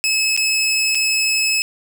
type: tone with dropouts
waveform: 20% pulse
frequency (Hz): 2589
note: E7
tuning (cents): -32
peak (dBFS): -11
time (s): 0.04-1.62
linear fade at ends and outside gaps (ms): 0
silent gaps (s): 0.365-0.375 / 0.948-0.953
effects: none